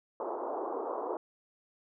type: band-pass noise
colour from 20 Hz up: pink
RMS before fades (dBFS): -36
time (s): 0.2-1.17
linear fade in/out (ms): 2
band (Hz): 320 to 1100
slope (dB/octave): 48
effects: none